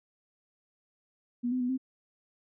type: tone with pitch steps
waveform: sine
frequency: 242.2 / 254.2 / 247.2 / 260.9 Hz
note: B3 / C4 / B3 / C4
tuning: -34 / -50 / +2 / -5 cents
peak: -27 dBFS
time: 1.43-1.778 s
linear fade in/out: 20 ms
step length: 87 ms
effects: none